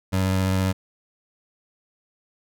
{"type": "tone with vibrato", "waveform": "25% pulse", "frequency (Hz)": 94.5, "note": "F#2", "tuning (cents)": 37, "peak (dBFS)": -16, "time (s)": [0.12, 0.73], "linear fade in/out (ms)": 20, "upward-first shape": "sine", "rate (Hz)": 15, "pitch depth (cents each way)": 15, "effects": []}